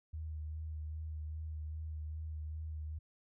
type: tone with vibrato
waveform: sine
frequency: 77.78 Hz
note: D#2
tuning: in tune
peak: -39 dBFS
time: 0.13-2.99 s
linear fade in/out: 10 ms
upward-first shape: sine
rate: 2.5 Hz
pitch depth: 24 cents each way
effects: none